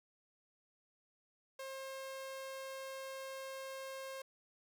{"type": "tone", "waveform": "sawtooth", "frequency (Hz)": 534, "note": "C5", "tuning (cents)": 35, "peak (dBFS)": -40, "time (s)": [1.59, 4.22], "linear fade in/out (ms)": 5, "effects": []}